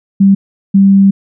sine tone bursts at uneven times, 196 Hz, G3, in tune, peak -3 dBFS, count 2, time 0.2-0.35 / 0.74-1.11 s, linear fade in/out 10 ms, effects none

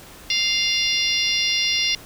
harmonic tone, 699 Hz, F5, 1 cent sharp, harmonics 3 / 4 / 5 / 6 / 7 / 8, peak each -26 / -24 / -25 / -28 / -26 / -26 dBFS, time 0.3-1.95 s, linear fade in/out 2 ms, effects pink hiss -43 dBFS RMS until 2.05 s

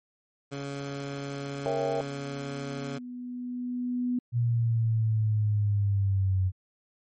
15% pulse tone, 140 Hz, C#3, 18 cents sharp, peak -27 dBFS, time 0.51-2.99 s, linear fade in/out 20 ms
sine tone with exponential growth, 246.9 Hz, B3, in tune, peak -24 dBFS, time 0.6-4.19 s, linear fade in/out 5 ms, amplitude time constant 780 ms
sine chord, A# diminished seventh, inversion none, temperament equal with one note detuned, 466.2 / 554.4 / 659.3 / 794 Hz, A#4 / C#5 / E5 / G5, 0 / 0 / 0 / +22 cents, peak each -30 / -32 / -32 / -34 dBFS, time 1.66-2.01 s, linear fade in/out 0 ms
sine linear sweep, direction down, 120 to 92.5 Hz, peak -22 dBFS, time 4.32-6.52 s, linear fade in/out 50 ms
effects MP3 32 kbps

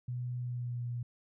sine tone with pitch glide, 123.47 to 120.65 Hz, B2 to B2, 0 to -40 cents, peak -34 dBFS, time 0.08-1.03 s, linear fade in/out 5 ms, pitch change -40 cents, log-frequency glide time 0.38-0.85 s, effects none

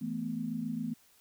sine chord, E suspended fourth, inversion none, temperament just, 164.81 / 219.8 / 247.2 Hz, E3 / A3 / B3, 0 / -2 / +2 cents, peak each -40 / -36 / -36 dBFS, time 0.01-0.94 s, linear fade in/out 10 ms, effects white hiss -64 dBFS RMS until 1.2 s

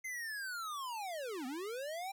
square linear two-way sweep, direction down then up, 2093 to 241.7 to 799 Hz, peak -40 dBFS, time 0.04-2.12 s, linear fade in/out 10 ms, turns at 1.46 s, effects none

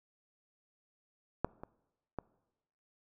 clicks, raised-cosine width 1 ms, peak -15 / -29 / -23 dBFS, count 3, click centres 1.446 / 1.635 / 2.187 s, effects noise-tail reverb RT60 1.0 s tail -23 dB re dry

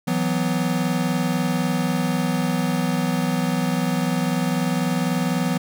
square chord, E suspended second, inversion none, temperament equal with one note detuned, 164.81 / 185 / 248.8 Hz, E3 / F#3 / B3, 0 / 0 / +13 cents, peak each -25 dBFS, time 0.07-5.58 s, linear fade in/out 10 ms, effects none

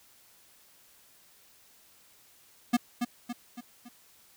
square tone with echo, 241.3 Hz, B3, 40 cents flat, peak -21 dBFS, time 2.73-2.77 s, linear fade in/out 10 ms, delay 280 ms, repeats 4, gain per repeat -6 dB, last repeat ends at 3.89 s, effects white hiss -60 dBFS RMS until 4.36 s

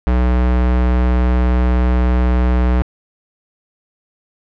square tone, 61.74 Hz, B1, in tune, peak -12 dBFS, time 0.07-2.82 s, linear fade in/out 0 ms, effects low-pass 2000 Hz 12 dB/octave

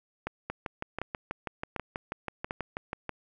two click trains, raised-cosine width 0.5 ms, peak -18 / -17 dBFS, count 17 / 4, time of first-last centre 0.5-3.093 / 0.27-2.509 s, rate 6.17 / 1.34 Hz, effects none

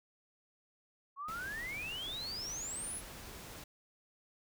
sine exponential sweep, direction up, 1080 to 11175 Hz, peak -39 dBFS, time 1.16-3.02 s, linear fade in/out 50 ms
pink noise, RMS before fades -49 dBFS, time 1.28-3.64 s, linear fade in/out 5 ms
effects none

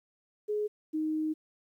sine tone pair in turn, 420.3 / 311.4 Hz, G#4 / D#4, +21 / +2 cents, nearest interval perfect fourth, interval 519 cents, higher first, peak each -28 dBFS, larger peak neither, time 0.48-0.68 / 0.93-1.34 s, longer second, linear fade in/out 20 ms, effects 11-bit

